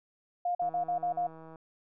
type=tone bursts; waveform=sine; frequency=707 Hz; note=F5; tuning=21 cents sharp; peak=-27 dBFS; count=6; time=0.45-1.27 s; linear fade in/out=5 ms; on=100 ms; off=44 ms
type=click train; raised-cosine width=1 ms; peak=-36 dBFS; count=152; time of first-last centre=0.62-1.558 s; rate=161 Hz
effects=none